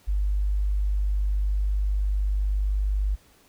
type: tone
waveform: sine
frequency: 49.95 Hz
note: G1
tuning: 33 cents sharp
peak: -21 dBFS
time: 0.07-3.16 s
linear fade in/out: 20 ms
effects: pink hiss -58 dBFS RMS until 3.48 s